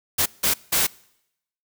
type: noise bursts at uneven times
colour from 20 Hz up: white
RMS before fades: -20 dBFS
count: 3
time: 0.18-0.26 / 0.43-0.54 / 0.72-0.87 s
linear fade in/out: 10 ms
effects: noise-tail reverb RT60 0.8 s tail -24 dB re dry